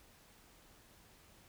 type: silence
effects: pink hiss -63 dBFS RMS until 1.48 s